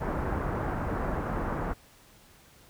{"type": "low-pass noise", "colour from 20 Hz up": "pink", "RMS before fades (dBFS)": -31, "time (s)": [0, 1.74], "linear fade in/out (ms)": 20, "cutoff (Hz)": 1500, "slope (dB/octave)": 24, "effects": ["pink hiss -57 dBFS RMS until 2.69 s"]}